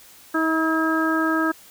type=harmonic tone with a mistuned harmonic; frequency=319.9 Hz; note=D#4; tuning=48 cents sharp; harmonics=1 / 2 / 3 / 4 / 5; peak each=-21 / -29 / -31 / -25 / -25 dBFS; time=0.34-1.52 s; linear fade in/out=10 ms; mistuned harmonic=5; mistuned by=+19 cents; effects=white hiss -48 dBFS RMS until 1.7 s

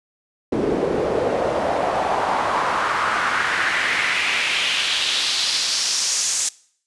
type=noise with band-pass filter sweep; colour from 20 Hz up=pink; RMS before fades=-21 dBFS; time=0.52-6.49 s; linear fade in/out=5 ms; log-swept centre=350 to 7200 Hz; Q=2.4; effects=noise-tail reverb RT60 0.6 s tail -22 dB re dry + resampled to 24000 Hz

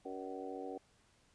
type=harmonic tone with a mistuned harmonic; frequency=94.3 Hz; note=F#2; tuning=33 cents sharp; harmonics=3 / 4 / 5 / 6 / 7 / 8; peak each=-47 / -48 / -46 / -52 / -55 / -48 dBFS; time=0.05-0.78 s; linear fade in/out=5 ms; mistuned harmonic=7; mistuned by=-65 cents; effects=pink hiss -70 dBFS RMS until 1.34 s + resampled to 22050 Hz

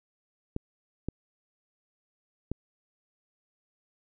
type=clicks; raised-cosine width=3 ms; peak=-18 dBFS; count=3; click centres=0.564 / 1.086 / 2.516 s; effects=none

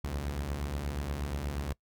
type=beating tone pair; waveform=sawtooth; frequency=63.9 / 72.3 Hz; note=C2 / D2; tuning=-40 / -27 cents; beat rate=8.4 Hz; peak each=-35 / -30 dBFS; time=0.04-1.73 s; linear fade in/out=5 ms; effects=noise-tail reverb RT60 0.1 s tail -23 dB re dry

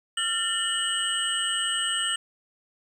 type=tone cluster; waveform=sine; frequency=1374 / 1795 / 2933 / 3125 / 8210 Hz; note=F6 / A6 / F#7 / G7 / C9; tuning=-29 / +34 / -16 / -6 / -34 cents; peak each=-33 / -32 / -27 / -33 / -32 dBFS; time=0.17-2.16 s; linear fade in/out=5 ms; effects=9-bit

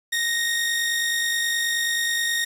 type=tone pair together; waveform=sawtooth; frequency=1864.7 / 3680 Hz; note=A#6 / A#7; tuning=0 / -23 cents; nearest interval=octave; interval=1177 cents; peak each=-19 / -25 dBFS; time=0.12-2.45 s; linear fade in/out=10 ms; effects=resampled to 32000 Hz + 7-bit

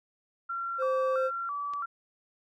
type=tone with vibrato; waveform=sine; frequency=1255 Hz; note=D#6; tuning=15 cents sharp; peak=-31 dBFS; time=0.49-1.86 s; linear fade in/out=10 ms; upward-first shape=square; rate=1.5 Hz; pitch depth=150 cents each way
type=tone; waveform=triangle; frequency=522 Hz; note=C5; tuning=4 cents flat; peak=-24 dBFS; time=0.78-1.31 s; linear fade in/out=50 ms
type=click; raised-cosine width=0.2 ms; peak=-30 dBFS; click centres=1.736 s
effects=none

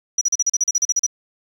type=tone bursts; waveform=sine; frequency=5850 Hz; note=F#8; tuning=21 cents flat; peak=-14 dBFS; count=13; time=0.18-1.065 s; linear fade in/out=5 ms; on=33 ms; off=38 ms; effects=7-bit

